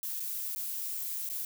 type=noise with dropouts; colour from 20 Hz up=violet; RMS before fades=-36 dBFS; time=0.03-1.45 s; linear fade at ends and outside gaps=1 ms; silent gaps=0.197-0.202 / 0.55-0.56 / 1.29-1.298 s; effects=none